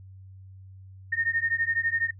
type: beating tone pair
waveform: sine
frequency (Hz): 1830 / 1842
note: A#6 / A#6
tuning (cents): -32 / -21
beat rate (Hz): 12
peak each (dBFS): -27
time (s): 1.12-2.11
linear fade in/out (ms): 10
effects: noise-tail reverb RT60 0.1 s tail -22 dB re dry + added 95 Hz sine -44 dBFS peak until 2.19 s